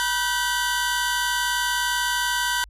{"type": "tone cluster", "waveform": "sawtooth", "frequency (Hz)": [971, 1478, 1538, 3502], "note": ["B5", "F#6", "G6", "A7"], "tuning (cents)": [-30, -2, -33, -9], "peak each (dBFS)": [-22, -29, -21, -29], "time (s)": [0, 2.64], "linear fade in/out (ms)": 0, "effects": ["added 50 Hz sine -44 dBFS peak until 2.69 s", "resampled to 32000 Hz"]}